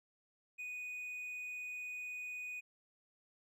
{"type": "tone", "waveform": "triangle", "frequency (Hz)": 2481, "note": "D#7", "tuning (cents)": -6, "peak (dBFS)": -40, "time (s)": [0.58, 2.61], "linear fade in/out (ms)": 20, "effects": []}